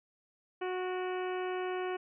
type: harmonic tone with a mistuned harmonic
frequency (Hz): 367.2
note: F#4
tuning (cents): -13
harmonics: 1 / 2 / 3 / 4 / 5 / 6 / 7 / 8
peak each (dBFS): -34 / -40 / -44 / -46 / -48 / -50 / -51 / -52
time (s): 0.61-1.97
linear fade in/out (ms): 10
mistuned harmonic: 6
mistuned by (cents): +68
effects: none